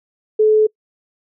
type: tone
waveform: sine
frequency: 430.8 Hz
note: A4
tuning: 37 cents flat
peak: -9 dBFS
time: 0.39-0.67 s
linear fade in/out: 10 ms
effects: noise-tail reverb RT60 0.1 s tail -26 dB re dry